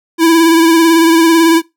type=tone with vibrato; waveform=square; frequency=329.6 Hz; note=E4; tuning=in tune; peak=-6 dBFS; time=0.18-1.62 s; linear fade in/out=50 ms; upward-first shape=sine; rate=18 Hz; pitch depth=36 cents each way; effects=noise-tail reverb RT60 0.2 s tail -22 dB re dry